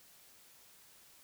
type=silence; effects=white hiss -61 dBFS RMS until 1.23 s